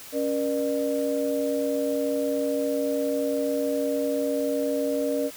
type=tone cluster; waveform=sine; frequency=278.4 / 479.6 / 600 Hz; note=C#4 / A#4 / D5; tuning=+8 / +49 / +37 cents; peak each=-27 dBFS; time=0.12-5.31 s; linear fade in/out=50 ms; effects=tanh soft clip ceiling -13 dBFS + white hiss -43 dBFS RMS until 5.36 s